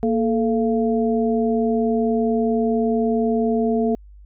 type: tone cluster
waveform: sine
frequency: 232.6 / 437.6 / 687 Hz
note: A#3 / A4 / F5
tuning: -4 / -9 / -29 cents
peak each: -19 / -21 / -26 dBFS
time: 0.03-3.95 s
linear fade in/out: 0 ms
effects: added 50 Hz sine -41 dBFS peak until 4.25 s